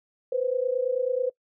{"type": "tone pair together", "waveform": "sine", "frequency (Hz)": [491.8, 521], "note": ["B4", "C5"], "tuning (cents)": [-7, -7], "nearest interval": "minor second", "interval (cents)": 100, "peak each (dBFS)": [-26, -26], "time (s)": [0.32, 1.3], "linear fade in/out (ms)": 5, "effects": ["noise-tail reverb RT60 0.1 s tail -22 dB re dry"]}